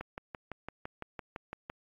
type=click train; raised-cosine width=0.5 ms; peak=-24 dBFS; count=11; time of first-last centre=0.01-1.699 s; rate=5.92 Hz; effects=AAC 64 kbps

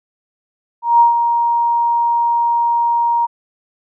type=tone with ADSR envelope; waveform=sine; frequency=940 Hz; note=A#5; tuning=14 cents sharp; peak=-5 dBFS; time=0.82-3.27 s; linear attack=180 ms; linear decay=130 ms; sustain=-7 dB; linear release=24 ms; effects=none

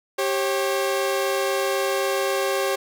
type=tone pair together; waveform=sawtooth; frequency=391 / 542.6 Hz; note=G4 / C#5; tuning=-4 / -37 cents; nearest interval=tritone; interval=567 cents; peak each=-20 dBFS; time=0.18-2.76 s; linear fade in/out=10 ms; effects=none

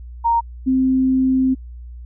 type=tone pair in turn; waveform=sine; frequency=930 / 261 Hz; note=A#5 / C4; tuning=-4 / -4 cents; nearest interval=octave + minor seventh; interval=2200 cents; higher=first; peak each=-13 dBFS; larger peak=neither; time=0.24-0.41 / 0.66-1.55 s; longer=second; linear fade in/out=20 ms; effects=added 60 Hz sine -32 dBFS peak until 2.05 s

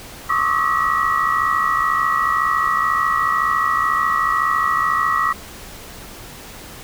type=tone cluster; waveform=sine; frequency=1093 / 1155 / 1240 / 1294 / 1922 Hz; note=C#6 / D6 / D#6 / E6 / B6; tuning=-25 / -29 / -6 / -32 / -48 cents; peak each=-22 dBFS; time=0.29-5.33 s; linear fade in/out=10 ms; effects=pink hiss -37 dBFS RMS until 6.83 s

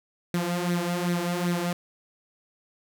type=tone with flanger; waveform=sawtooth; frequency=175 Hz; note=F3; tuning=4 cents sharp; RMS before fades=-27 dBFS; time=0.34-1.73 s; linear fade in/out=2 ms; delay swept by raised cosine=0.49 to 4.29 ms; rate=2.6 Hz; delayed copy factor=+0.65; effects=none

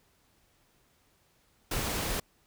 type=noise; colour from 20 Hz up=pink; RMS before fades=-32 dBFS; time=1.71-2.2 s; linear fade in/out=5 ms; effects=pink hiss -68 dBFS RMS until 2.46 s

